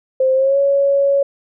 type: tone with pitch glide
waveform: sine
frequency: 523.3 to 557.6 Hz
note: C5 to C#5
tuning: 0 to +10 cents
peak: -11 dBFS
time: 0.2-1.23 s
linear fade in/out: 5 ms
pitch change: +110 cents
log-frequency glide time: 0.34-0.58 s
effects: none